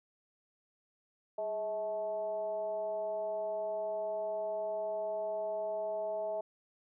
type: tone with frequency modulation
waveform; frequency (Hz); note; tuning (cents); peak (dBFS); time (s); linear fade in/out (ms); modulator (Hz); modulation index
sine; 643; E5; -43; -33; 1.38-6.41; 5; 225; 0.6
effects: none